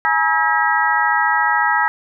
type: tone cluster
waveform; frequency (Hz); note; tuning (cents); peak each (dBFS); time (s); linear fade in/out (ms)
sine; 842 / 956 / 1292 / 1620 / 1924; G#5 / A#5 / E6 / G#6 / B6; +24 / +43 / -35 / -43 / -46; -20; 0.05-1.88; 0
effects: none